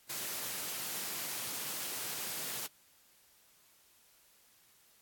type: high-pass noise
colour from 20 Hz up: white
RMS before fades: -39 dBFS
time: 0.09-2.67 s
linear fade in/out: 10 ms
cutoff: 110 Hz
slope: 48 dB/octave
effects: white hiss -65 dBFS RMS until 5.01 s + AAC 64 kbps